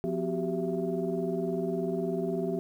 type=tone cluster; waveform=sine; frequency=176.2 / 252.7 / 372.5 / 392.5 / 668 Hz; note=F3 / B3 / F#4 / G4 / E5; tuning=+16 / +40 / +12 / +2 / +23 cents; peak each=-33 / -35 / -34 / -32 / -37 dBFS; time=0.04-2.59 s; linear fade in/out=0 ms; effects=tanh soft clip ceiling -18 dBFS + 10-bit